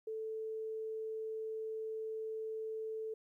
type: tone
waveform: sine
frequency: 440 Hz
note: A4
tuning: in tune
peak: -38 dBFS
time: 0.07-3.14 s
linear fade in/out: 5 ms
effects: 13-bit